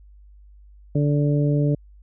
harmonic tone, 145.7 Hz, D3, 13 cents flat, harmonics 1 / 2 / 3 / 4, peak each -18 / -24 / -28 / -30 dBFS, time 0.95-1.75 s, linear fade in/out 5 ms, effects added 50 Hz sine -45 dBFS peak until 2.02 s

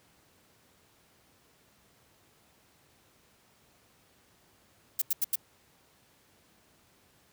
violet noise bursts, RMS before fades -27 dBFS, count 4, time 4.99-5.357 s, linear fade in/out 5 ms, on 28 ms, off 85 ms, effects pink hiss -64 dBFS RMS until 7.32 s + high-pass 80 Hz 12 dB/octave

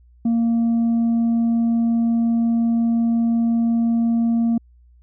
triangle tone with tanh clipping, 231.4 Hz, A#3, 13 cents flat, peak -16 dBFS, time 0.25-4.58 s, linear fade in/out 5 ms, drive 7 dB, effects added 60 Hz sine -48 dBFS peak until 5.02 s

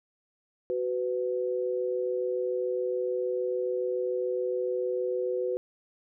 sine tone pair together, 372.8 / 499.7 Hz, F#4 / B4, +13 / +20 cents, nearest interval perfect fourth, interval 507 cents, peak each -30 / -29 dBFS, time 0.7-5.57 s, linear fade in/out 0 ms, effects none

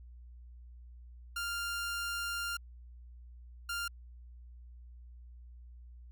sawtooth tone bursts at uneven times, 1396.9 Hz, F6, in tune, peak -31 dBFS, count 2, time 1.36-2.57 / 3.69-3.88 s, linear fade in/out 5 ms, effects added 60 Hz sine -49 dBFS peak until 6.11 s

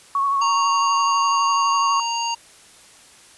sine tone with vibrato, 1108.7 Hz, C#6, in tune, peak -17 dBFS, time 0.15-2 s, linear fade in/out 2 ms, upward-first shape sine, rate 12 Hz, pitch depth 27 cents each way
harmonic tone, 932.3 Hz, A#5, in tune, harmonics 1 / 3 / 5 / 7, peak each -23 / -28 / -30 / -31 dBFS, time 0.41-2.35 s, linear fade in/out 10 ms
effects white hiss -48 dBFS RMS until 3.37 s + resampled to 24000 Hz

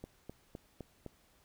click train, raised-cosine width 2 ms, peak -30 dBFS, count 5, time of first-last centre 0.04-1.063 s, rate 3.91 Hz, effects pink hiss -68 dBFS RMS until 1.44 s

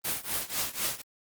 white noise with tremolo, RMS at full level -28 dBFS, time 0.04-1.02 s, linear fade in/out 10 ms, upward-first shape triangle, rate 4 Hz, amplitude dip 95%, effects Opus 32 kbps

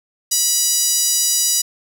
5% pulse tone with high-pass filter, 976 Hz, B5, 21 cents flat, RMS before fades -17 dBFS, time 0.31-1.62 s, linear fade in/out 10 ms, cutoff 5400 Hz, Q 1.5, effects none

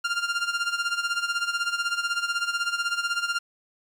sawtooth tone with tremolo, 1396.9 Hz, F6, in tune, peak -18 dBFS, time 0.04-3.39 s, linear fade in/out 10 ms, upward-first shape sine, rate 16 Hz, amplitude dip 75%, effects low-pass 7000 Hz 12 dB/octave + 9-bit

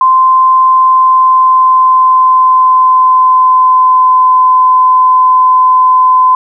sine tone with pitch glide, 1038 to 1021.3 Hz, C6 to C6, -14 to -42 cents, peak -3 dBFS, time 0.01-6.35 s, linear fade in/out 2 ms, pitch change -28 cents, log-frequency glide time 0.6-4.34 s, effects none

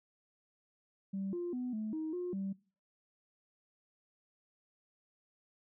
sine tone with pitch steps, 194.4 / 349.8 / 249.5 / 216.1 / 315 / 357.1 / 194.5 Hz, G3 / F4 / B3 / A3 / D#4 / F4 / G3, -14 / +3 / +18 / -31 / +21 / +39 / -13 cents, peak -34 dBFS, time 1.13-2.53 s, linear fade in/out 10 ms, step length 200 ms, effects noise-tail reverb RT60 0.4 s tail -23 dB re dry + tanh soft clip ceiling -31 dBFS

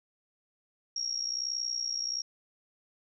sine tone with amplitude modulation, 5588 Hz, F8, in tune, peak -27 dBFS, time 0.96-2.22 s, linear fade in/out 5 ms, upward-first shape sine, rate 61.3 Hz, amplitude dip 80%, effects none

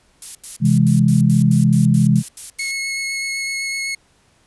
violet noise bursts, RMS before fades -27 dBFS, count 12, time 0.22-2.715 s, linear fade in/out 2 ms, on 130 ms, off 85 ms
sine chord, C augmented, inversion none, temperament equal, 130.81 / 164.81 / 207.7 Hz, C3 / E3 / G#3, 0 / 0 / 0 cents, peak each -15 dBFS, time 0.6-2.23 s, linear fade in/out 50 ms
sawtooth tone with vibrato, 2181 Hz, C#7, 29 cents flat, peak -18 dBFS, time 2.59-3.95 s, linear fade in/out 5 ms, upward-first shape sine, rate 7.9 Hz, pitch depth 9 cents each way
effects pink hiss -57 dBFS RMS until 4.46 s + resampled to 24000 Hz

